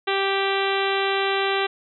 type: harmonic tone with a mistuned harmonic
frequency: 391.5 Hz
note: G4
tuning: 2 cents flat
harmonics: 1 / 2 / 3 / 4 / 5 / 6 / 7 / 8 / 9 / 10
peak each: -24 / -27 / -29 / -30 / -31 / -32 / -32 / -33 / -34 / -34 dBFS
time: 0.07-1.67 s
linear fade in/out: 10 ms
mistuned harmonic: 9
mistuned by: -21 cents
effects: none